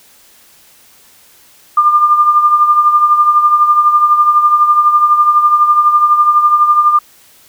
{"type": "tone with tremolo", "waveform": "sine", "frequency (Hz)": 1200, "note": "D6", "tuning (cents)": 37, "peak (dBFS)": -3, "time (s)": [1.77, 6.99], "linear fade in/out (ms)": 5, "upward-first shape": "triangle", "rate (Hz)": 12, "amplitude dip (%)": 65, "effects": ["white hiss -45 dBFS RMS until 7.48 s"]}